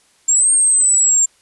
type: linear two-way sweep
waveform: sine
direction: up then down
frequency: 7320 to 8600 to 7350 Hz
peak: -10 dBFS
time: 0.28-1.26 s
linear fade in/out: 10 ms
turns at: 0.51 s
effects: white hiss -55 dBFS RMS until 1.41 s + resampled to 24000 Hz